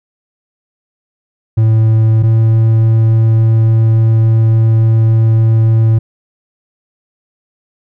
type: tone pair in turn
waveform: triangle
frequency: 110.9 / 112.06 Hz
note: A2 / A2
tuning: +14 / +32 cents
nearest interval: unison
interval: 18 cents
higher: second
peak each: -4 dBFS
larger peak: neither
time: 1.57-2.23 / 2.23-5.99 s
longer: second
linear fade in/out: 10 ms
effects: none